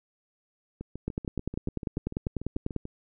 two click trains, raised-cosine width 3 ms, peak -24 / -16 dBFS, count 15 / 18, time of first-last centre 0.81-2.854 / 1.08-2.763 s, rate 6.85 / 10.1 Hz, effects none

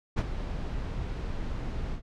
brown noise with ADSR envelope, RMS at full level -22 dBFS, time 0.16-2.02 s, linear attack 22 ms, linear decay 47 ms, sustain -11 dB, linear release 92 ms, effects low-pass 5000 Hz 12 dB/octave

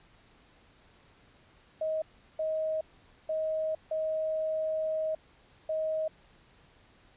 sine tone bursts at uneven times, 630 Hz, D#5, 21 cents sharp, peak -28 dBFS, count 5, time 1.81-2.02 / 2.39-2.81 / 3.29-3.75 / 3.91-5.15 / 5.69-6.08 s, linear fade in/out 5 ms, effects pink hiss -61 dBFS RMS until 7.16 s + resampled to 8000 Hz

